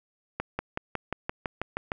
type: accelerating click train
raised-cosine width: 0.5 ms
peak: -14 dBFS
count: 10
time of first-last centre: 0.4-1.919 s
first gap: 190 ms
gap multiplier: 0.97
effects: none